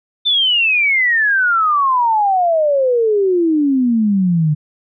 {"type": "exponential sweep", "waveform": "sine", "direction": "down", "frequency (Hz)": [3590, 146.83], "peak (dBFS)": -11, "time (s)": [0.25, 4.55], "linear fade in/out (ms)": 20, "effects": []}